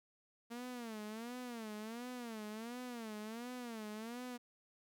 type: tone with vibrato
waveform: sawtooth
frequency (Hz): 230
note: A#3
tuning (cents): -23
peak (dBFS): -40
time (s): 0.5-4.38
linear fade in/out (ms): 20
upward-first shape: sine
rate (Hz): 1.4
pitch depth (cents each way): 150
effects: none